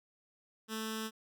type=tone with notch filter; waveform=10% pulse; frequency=220 Hz; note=A3; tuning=in tune; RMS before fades=-39 dBFS; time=0.68-1.11 s; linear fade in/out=50 ms; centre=710 Hz; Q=0.64; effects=none